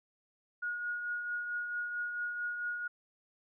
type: tone with tremolo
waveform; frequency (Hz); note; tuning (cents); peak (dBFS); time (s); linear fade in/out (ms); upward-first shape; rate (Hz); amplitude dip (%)
sine; 1443; F#6; -44; -32; 0.62-2.88; 10; triangle; 4.5; 45
effects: none